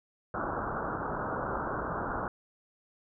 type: low-pass noise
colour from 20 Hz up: white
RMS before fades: -34 dBFS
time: 0.34-2.28 s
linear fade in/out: 2 ms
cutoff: 1500 Hz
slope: 96 dB/octave
effects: none